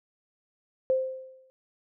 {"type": "tone with exponential decay", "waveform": "sine", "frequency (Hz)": 522, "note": "C5", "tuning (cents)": -4, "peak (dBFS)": -19, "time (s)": [0.9, 1.5], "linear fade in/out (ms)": 0, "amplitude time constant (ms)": 130, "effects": []}